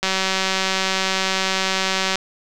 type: click train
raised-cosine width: 0.2 ms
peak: -3 dBFS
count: 405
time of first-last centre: 0.03-2.156 s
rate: 190 Hz
effects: none